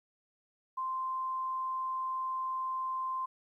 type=tone; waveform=sine; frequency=1043 Hz; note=C6; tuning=6 cents flat; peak=-32 dBFS; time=0.77-3.26 s; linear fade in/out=10 ms; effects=12-bit